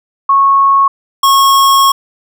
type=tone pair in turn; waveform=sine / square; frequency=1100 / 1093.7 Hz; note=C#6 / C#6; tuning=-14 / -24 cents; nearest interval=unison; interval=10 cents; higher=first; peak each=-5 / -6 dBFS; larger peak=first; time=0.29-0.88 / 1.23-1.92 s; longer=second; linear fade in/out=5 ms; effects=none